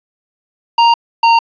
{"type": "tone pair in turn", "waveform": "square", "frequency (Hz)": [932.3, 922.1], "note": ["A#5", "A#5"], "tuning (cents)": [0, -19], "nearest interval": "unison", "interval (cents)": 19, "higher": "first", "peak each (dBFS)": -7, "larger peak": "neither", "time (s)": [[0.78, 0.94], [1.23, 1.39]], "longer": "neither", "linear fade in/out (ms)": 5, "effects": ["resampled to 11025 Hz", "7-bit"]}